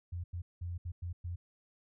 sine tone bursts at uneven times, 87.31 Hz, F2, in tune, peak -36 dBFS, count 6, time 0.12-0.24 / 0.33-0.42 / 0.61-0.78 / 0.85-0.92 / 1.02-1.13 / 1.24-1.36 s, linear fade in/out 10 ms, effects none

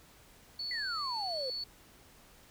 sine tone, 4435 Hz, C#8, in tune, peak -35 dBFS, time 0.59-1.64 s, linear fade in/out 5 ms
sine exponential sweep, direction down, 2030 to 493.9 Hz, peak -35 dBFS, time 0.71-1.5 s, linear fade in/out 2 ms
effects tanh soft clip ceiling -26 dBFS + pink hiss -59 dBFS RMS until 2.5 s

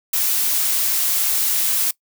blue noise, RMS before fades -19 dBFS, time 0.13-1.91 s, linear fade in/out 5 ms, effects noise-tail reverb RT60 0.1 s tail -22 dB re dry

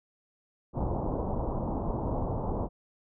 pink low-pass noise, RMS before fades -31 dBFS, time 0.73-2.69 s, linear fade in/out 50 ms, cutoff 1000 Hz, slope 48 dB/octave, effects none

